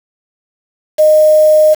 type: tone with quantisation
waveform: sine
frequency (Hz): 616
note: D#5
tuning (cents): -17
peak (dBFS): -4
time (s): 0.98-1.75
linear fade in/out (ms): 20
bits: 4
effects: none